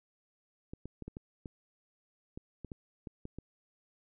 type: clicks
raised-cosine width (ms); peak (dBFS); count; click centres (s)
3; -29; 12; 0.735 / 0.856 / 1.023 / 1.08 / 1.169 / 1.458 / 2.375 / 2.647 / 2.718 / 3.072 / 3.254 / 3.386
effects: none